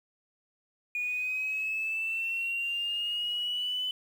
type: linear sweep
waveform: sine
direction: up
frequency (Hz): 2446 to 3016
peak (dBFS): -28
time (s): 0.95-3.91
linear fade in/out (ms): 2
effects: tanh soft clip ceiling -25 dBFS + 9-bit